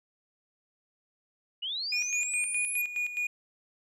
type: linear sweep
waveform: sine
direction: up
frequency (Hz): 2823 to 11580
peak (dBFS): -31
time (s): 1.62-2.82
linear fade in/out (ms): 10
type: tone with tremolo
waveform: triangle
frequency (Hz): 2449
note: D#7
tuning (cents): -28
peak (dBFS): -26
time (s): 1.92-3.27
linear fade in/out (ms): 5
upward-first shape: square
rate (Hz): 4.8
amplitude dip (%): 65
effects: resampled to 32000 Hz